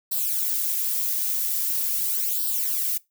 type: noise with flanger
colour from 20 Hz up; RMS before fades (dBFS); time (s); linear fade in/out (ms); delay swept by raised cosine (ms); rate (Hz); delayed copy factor
violet; -25; 0.11-2.98; 10; 0.22 to 3.72; 0.43; +0.7
effects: noise-tail reverb RT60 0.2 s tail -22 dB re dry